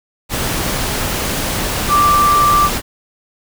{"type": "tone in noise", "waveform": "sine", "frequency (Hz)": 1174.7, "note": "D6", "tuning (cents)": 0, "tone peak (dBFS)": -9, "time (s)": [1.88, 2.7], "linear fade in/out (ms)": 50, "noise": "pink", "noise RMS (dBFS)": -19, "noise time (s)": [0.29, 2.82], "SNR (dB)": 7, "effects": []}